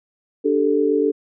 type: chord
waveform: sine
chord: D suspended fourth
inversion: none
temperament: equal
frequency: 293.7 / 392 / 440 Hz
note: D4 / G4 / A4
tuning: 0 / 0 / 0 cents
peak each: -20 / -21 / -18 dBFS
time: 0.44-1.12 s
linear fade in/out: 20 ms
effects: none